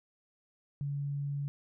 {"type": "tone", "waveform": "sine", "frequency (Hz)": 142.1, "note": "C#3", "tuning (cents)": 43, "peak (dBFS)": -32, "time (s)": [0.81, 1.48], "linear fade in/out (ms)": 0, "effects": []}